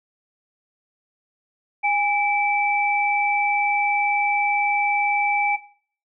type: tone pair together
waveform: sine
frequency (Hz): 820 / 2319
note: G#5 / D7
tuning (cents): -22 / -22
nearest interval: octave + tritone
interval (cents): 1800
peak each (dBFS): -20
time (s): 1.83-5.57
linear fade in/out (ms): 20
effects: noise-tail reverb RT60 0.5 s tail -18 dB re dry